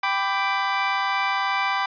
25% pulse chord, G major, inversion none, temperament equal with one note detuned, 784 / 998.1 / 1174.7 Hz, G5 / B5 / D6, 0 / +18 / 0 cents, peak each -22 dBFS, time 0.03-1.86 s, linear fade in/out 5 ms, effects resampled to 11025 Hz

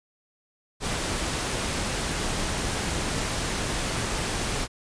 pink noise, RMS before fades -28 dBFS, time 0.8-4.68 s, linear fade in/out 50 ms, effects resampled to 22050 Hz

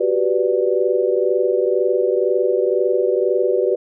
sine chord, G major seventh, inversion third, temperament equal, 370 / 392 / 493.9 / 587.3 Hz, F#4 / G4 / B4 / D5, 0 / 0 / 0 / 0 cents, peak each -20 / -20 / -19 / -23 dBFS, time 0-3.76 s, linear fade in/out 10 ms, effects none

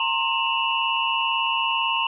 sine tone cluster, 920 / 1058 / 2692 / 2904 Hz, A#5 / C6 / E7 / F#7, -23 / +19 / +36 / -33 cents, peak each -26 dBFS, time 0-2.07 s, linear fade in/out 2 ms, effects none

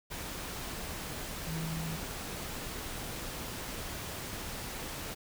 sine tone in noise, 161.9 Hz, E3, 31 cents flat, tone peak -35 dBFS, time 1.46-1.97 s, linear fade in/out 20 ms, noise pink, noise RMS -40 dBFS, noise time 0.1-5.15 s, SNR +2 dB, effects none

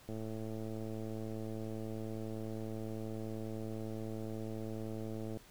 click train, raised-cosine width 2 ms, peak -30 dBFS, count 582, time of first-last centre 0.09-5.372 s, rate 110 Hz, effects pink hiss -60 dBFS RMS until 5.5 s

